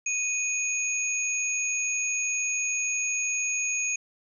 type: tone pair together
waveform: sine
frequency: 2488 / 6631 Hz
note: D#7 / G#8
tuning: -1 / -4 cents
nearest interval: octave + perfect fourth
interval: 1697 cents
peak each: -28 dBFS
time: 0.06-3.96 s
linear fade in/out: 5 ms
effects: none